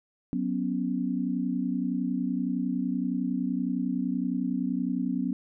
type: chord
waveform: sine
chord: F# suspended fourth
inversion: none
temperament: just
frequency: 185 / 246.7 / 277.5 Hz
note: F#3 / B3 / C#4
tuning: 0 / -2 / +2 cents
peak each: -31 / -29 / -31 dBFS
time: 0.33-5.33 s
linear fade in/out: 0 ms
effects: none